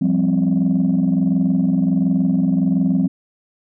sine chord, F suspended second, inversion none, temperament equal, 174.61 / 196 / 261.6 Hz, F3 / G3 / C4, 0 / 0 / 0 cents, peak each -17 dBFS, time 0.01-3.08 s, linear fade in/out 10 ms, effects tanh soft clip ceiling -9 dBFS

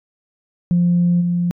sine tone with level steps, 174.61 Hz, F3, in tune, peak -11 / -15 dBFS, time 0.71-1.51 s, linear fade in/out 0 ms, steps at 1.2 s, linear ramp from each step 20 ms, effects tanh soft clip ceiling -8 dBFS

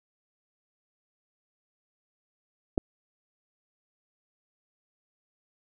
clicks, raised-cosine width 2 ms, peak -19 / -11 dBFS, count 2, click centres 2.776 / 2.779 s, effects none

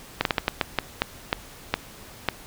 slowing click train, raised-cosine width 0.3 ms, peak -4 dBFS, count 11, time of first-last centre 0.21-2.287 s, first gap 42 ms, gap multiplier 1.33, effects pink hiss -45 dBFS RMS until 2.46 s

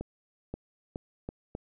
accelerating click train, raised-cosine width 2 ms, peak -22 dBFS, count 5, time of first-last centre 0.01-1.551 s, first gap 530 ms, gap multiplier 0.79, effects none

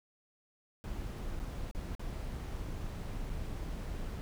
brown noise with dropouts, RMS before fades -39 dBFS, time 0.84-4.21 s, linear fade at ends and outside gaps 0 ms, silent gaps 1.392-1.4 / 1.712-1.749 / 1.951-1.995 / 3.295-3.3 s, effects none

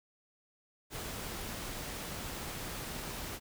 pink noise, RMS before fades -41 dBFS, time 0.9-3.4 s, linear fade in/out 50 ms, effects none

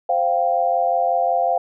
sine chord, C suspended fourth, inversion none, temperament equal, 523.3 / 698.5 / 784 Hz, C5 / F5 / G5, 0 / 0 / 0 cents, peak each -23 / -18 / -22 dBFS, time 0.09-1.58 s, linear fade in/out 5 ms, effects none

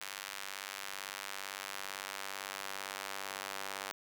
sawtooth tone with high-pass filter sweep, 97.8 Hz, G2, 4 cents flat, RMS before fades -43 dBFS, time 0.01-3.92 s, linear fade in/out 0 ms, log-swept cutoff 1600 to 880 Hz, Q 0.72, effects none

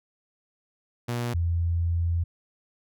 sawtooth / sine tone pair in turn, 120 / 84.85 Hz, B2 / F2, -49 / -49 cents, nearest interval tritone, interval 600 cents, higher first, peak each -23 / -22 dBFS, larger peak second, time 1.08-1.34 / 1.34-2.24 s, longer second, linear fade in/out 10 ms, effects none

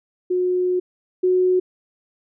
sine tone pair in turn, 363.1 / 366.9 Hz, F#4 / F#4, -33 / -15 cents, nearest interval unison, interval 18 cents, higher second, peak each -17 / -14 dBFS, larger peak second, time 0.3-0.8 / 1.23-1.6 s, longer first, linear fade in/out 10 ms, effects none

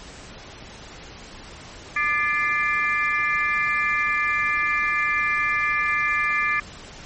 sine tone cluster, 1197 / 1729 / 2080 / 2373 Hz, D6 / A6 / C7 / D7, +33 / -31 / -11 / +17 cents, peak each -25 dBFS, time 1.96-6.6 s, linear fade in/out 5 ms, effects pink hiss -41 dBFS RMS until 7.05 s + MP3 32 kbps

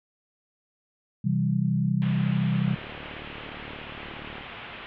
sine chord, C major, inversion none, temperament equal, 130.81 / 164.81 / 196 Hz, C3 / E3 / G3, 0 / 0 / 0 cents, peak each -26 dBFS, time 1.24-2.75 s, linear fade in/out 10 ms
white low-pass noise, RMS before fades -41 dBFS, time 2.02-4.86 s, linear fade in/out 0 ms, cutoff 3200 Hz, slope 48 dB/octave
click train, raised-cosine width 2 ms, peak -29 dBFS, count 65, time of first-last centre 2.68-4.41 s, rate 37 Hz
effects none

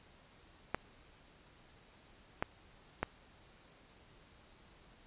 clicks, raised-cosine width 0.5 ms, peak -17 dBFS, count 3, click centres 0.746 / 2.425 / 3.03 s, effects pink hiss -62 dBFS RMS until 5.06 s + resampled to 8000 Hz

